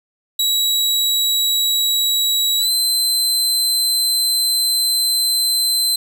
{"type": "tone with pitch glide", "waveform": "sawtooth", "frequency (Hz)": [3887, 4080], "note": ["B7", "C8"], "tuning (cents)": [-28, -44], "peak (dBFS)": -12, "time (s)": [0.39, 5.96], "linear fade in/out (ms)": 5, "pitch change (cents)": 84, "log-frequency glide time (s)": [2.58, 2.71], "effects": []}